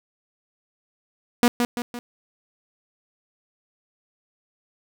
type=tone with echo; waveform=sawtooth; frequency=241.2 Hz; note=B3; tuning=41 cents flat; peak=-9 dBFS; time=1.43-1.48 s; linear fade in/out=0 ms; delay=170 ms; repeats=3; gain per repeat=-6 dB; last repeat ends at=1.99 s; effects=none